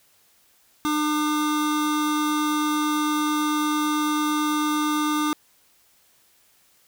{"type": "tone pair together", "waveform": "square", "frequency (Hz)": [301.5, 1206], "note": ["D4", "D6"], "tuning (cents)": [46, 46], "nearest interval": "2 octaves", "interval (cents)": 2400, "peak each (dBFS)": [-23, -27], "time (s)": [0.85, 5.33], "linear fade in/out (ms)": 0, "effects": ["white hiss -60 dBFS RMS until 6.87 s"]}